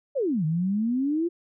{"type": "exponential two-way sweep", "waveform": "sine", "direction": "down then up", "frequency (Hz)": [597, 151.7, 352.6], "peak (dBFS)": -22, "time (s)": [0.15, 1.29], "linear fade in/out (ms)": 20, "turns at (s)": 0.45, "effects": []}